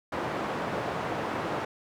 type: band-pass noise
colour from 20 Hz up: white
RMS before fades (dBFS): -32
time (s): 0.12-1.65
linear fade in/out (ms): 5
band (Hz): 120 to 1000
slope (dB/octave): 12
effects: none